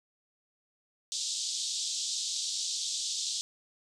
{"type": "band-pass noise", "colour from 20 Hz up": "pink", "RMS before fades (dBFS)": -34, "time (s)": [1.12, 3.41], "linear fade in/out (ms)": 0, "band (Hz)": [3500, 8000], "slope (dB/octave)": 48, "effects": []}